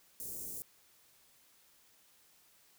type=band-stop noise; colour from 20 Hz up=white; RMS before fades=-43 dBFS; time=0.2-0.62 s; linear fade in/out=0 ms; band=500 to 7000 Hz; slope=24 dB/octave; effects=white hiss -66 dBFS RMS until 2.78 s